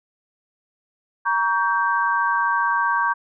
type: chord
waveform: sine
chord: G diminished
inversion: first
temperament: just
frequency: 940.8 / 1128.9 / 1568 Hz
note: Bb5 / Db6 / G6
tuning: +16 / +31 / 0 cents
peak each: -22 dBFS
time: 1.25-3.14 s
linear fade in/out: 20 ms
effects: none